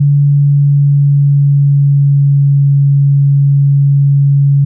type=tone with pitch glide; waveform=sine; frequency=142.9 to 140.36 Hz; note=D3 to C#3; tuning=-47 to +22 cents; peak=-5 dBFS; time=0-4.65 s; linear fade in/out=10 ms; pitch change=-31 cents; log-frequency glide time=0.2-2.69 s; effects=none